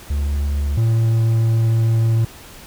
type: tone pair in turn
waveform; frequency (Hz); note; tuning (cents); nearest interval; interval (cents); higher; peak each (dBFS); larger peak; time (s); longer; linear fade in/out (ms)
triangle; 71.6 / 113.33; D2 / A#2; -43 / -48; minor sixth; 795; second; -15 / -11; second; 0.1-0.77 / 0.77-2.25; second; 5
effects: pink hiss -40 dBFS RMS until 2.66 s